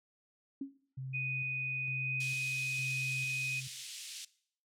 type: tone with exponential decay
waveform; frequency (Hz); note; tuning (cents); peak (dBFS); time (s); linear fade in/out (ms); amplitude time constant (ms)
sine; 274.2; C#4; -19; -33; 0.61-0.78; 5; 35
type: tone with tremolo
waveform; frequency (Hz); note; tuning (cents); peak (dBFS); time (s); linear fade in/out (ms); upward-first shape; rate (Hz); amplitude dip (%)
sine; 131.8; C3; +13; -38; 0.97-3.68; 10; square; 1.1; 35
type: tone with pitch glide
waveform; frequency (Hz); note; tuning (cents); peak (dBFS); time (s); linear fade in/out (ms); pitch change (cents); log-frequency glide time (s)
sine; 2487 to 2504; D#7 to D#7; -1 to +10; -34; 1.13-3.61; 20; +11; 1.87-2.36
type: band-pass noise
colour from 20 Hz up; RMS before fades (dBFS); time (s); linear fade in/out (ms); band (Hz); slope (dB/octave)
pink; -46; 2.2-4.25; 5; 2800 to 9800; 24
effects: noise-tail reverb RT60 0.6 s tail -20 dB re dry